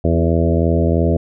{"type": "harmonic tone with a mistuned harmonic", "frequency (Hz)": 82.9, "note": "E2", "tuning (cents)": 10, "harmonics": [1, 2, 3, 4, 5, 6, 7, 8], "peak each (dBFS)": [-16, -19, -21, -22, -23, -24, -24, -25], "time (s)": [0.04, 1.17], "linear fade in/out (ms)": 5, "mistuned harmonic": 4, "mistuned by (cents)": 17, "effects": []}